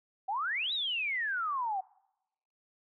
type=exponential two-way sweep; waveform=sine; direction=up then down; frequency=736 to 3951 to 736 Hz; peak=-30 dBFS; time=0.28-1.81 s; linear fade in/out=10 ms; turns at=0.73 s; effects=noise-tail reverb RT60 0.9 s tail -25 dB re dry